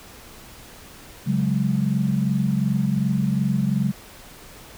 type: chord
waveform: sine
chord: C# suspended fourth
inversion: none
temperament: equal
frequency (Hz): 138.59 / 185 / 207.7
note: C#3 / F#3 / G#3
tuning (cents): 0 / 0 / 0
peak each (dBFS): -23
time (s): 1.26-3.92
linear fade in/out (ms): 20
effects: pink hiss -44 dBFS RMS until 4.77 s